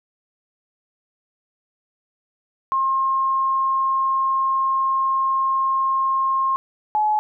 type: tone pair in turn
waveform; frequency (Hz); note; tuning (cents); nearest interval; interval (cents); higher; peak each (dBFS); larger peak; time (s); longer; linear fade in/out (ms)
sine; 1068 / 851.2; C6 / G#5; +35 / +42; major third; 393; first; -17 / -16; second; 2.72-6.56 / 6.95-7.19; first; 0
effects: none